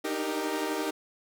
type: chord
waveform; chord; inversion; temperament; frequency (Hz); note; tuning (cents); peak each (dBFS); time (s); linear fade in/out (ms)
sawtooth; Eb major seventh; third; equal with one note detuned; 299.3 / 311.1 / 392 / 466.2; D4 / Eb4 / G4 / Bb4; +33 / 0 / 0 / 0; -34 / -29 / -30 / -32; 0.04-0.91; 10
effects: none